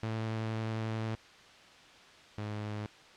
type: tone pair in turn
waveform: sawtooth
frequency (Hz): 111.1 / 105.56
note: A2 / G#2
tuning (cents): +17 / +29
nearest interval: minor second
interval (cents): 88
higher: first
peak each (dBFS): -29 / -32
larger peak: first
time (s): 0.03-1.15 / 2.38-2.86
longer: first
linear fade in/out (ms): 0
effects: white hiss -55 dBFS RMS until 3.16 s + low-pass 4000 Hz 12 dB/octave